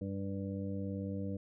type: harmonic tone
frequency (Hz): 98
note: G2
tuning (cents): 0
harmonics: 1 / 2 / 3 / 5 / 6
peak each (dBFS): -40 / -39 / -43 / -45 / -51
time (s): 0.01-1.37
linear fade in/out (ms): 5
effects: none